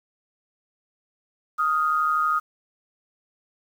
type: tone pair together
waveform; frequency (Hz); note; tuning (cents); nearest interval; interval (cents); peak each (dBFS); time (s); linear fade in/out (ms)
sine; 1244.5 / 1396.9; D#6 / F6; 0 / 0; major second; 200; -20 / -27; 1.58-2.4; 20
effects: 8-bit